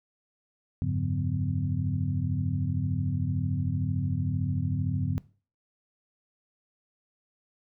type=tone cluster; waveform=sine; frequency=86.9 / 100.2 / 142.2 / 180 / 252.3 Hz; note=F2 / G2 / C#3 / F#3 / B3; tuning=-8 / +38 / +45 / -47 / +37 cents; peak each=-36 / -29 / -29 / -34 / -36 dBFS; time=0.82-5.18 s; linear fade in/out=0 ms; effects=noise-tail reverb RT60 0.4 s tail -21 dB re dry